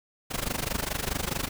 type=noise with amplitude modulation; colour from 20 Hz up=pink; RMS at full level=-27 dBFS; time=0.3-1.49 s; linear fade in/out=20 ms; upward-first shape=sine; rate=24.7 Hz; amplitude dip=90%; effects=none